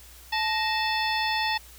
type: harmonic tone with a mistuned harmonic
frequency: 875 Hz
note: A5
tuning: 10 cents flat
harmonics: 1 / 2 / 3 / 4 / 5 / 6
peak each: -27 / -30 / -32 / -33 / -34 / -35 dBFS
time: 0.32-1.58 s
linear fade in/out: 10 ms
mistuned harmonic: 2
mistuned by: +110 cents
effects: added 60 Hz sine -50 dBFS peak until 1.78 s + white hiss -50 dBFS RMS until 1.78 s